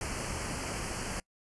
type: band-stop noise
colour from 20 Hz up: pink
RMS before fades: -36 dBFS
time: 0.01-1.2 s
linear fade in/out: 2 ms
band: 3100 to 4400 Hz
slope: 96 dB/octave
effects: noise-tail reverb RT60 0.1 s tail -25 dB re dry + resampled to 24000 Hz